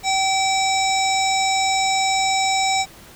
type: harmonic tone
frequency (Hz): 769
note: G5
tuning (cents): -33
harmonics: 1 / 3 / 5 / 7 / 9 / 10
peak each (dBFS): -19 / -24 / -26 / -27 / -29 / -29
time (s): 0.03-2.86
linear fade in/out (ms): 50
effects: pink hiss -44 dBFS RMS until 3.15 s